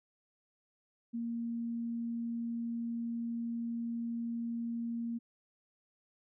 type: tone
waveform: sine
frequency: 233.1 Hz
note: A#3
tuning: in tune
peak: -34 dBFS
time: 1.13-5.19 s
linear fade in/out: 20 ms
effects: none